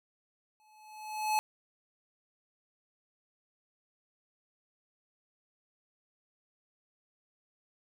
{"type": "tone with exponential growth", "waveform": "square", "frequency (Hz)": 858, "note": "A5", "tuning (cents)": -44, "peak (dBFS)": -25, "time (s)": [0.6, 1.39], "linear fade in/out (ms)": 0, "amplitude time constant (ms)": 170, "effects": []}